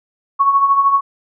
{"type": "tone with tremolo", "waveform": "sine", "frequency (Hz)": 1108.7, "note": "C#6", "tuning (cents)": 0, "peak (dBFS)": -7, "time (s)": [0.39, 1.01], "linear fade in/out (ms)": 20, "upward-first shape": "triangle", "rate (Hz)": 13, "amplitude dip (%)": 65, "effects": []}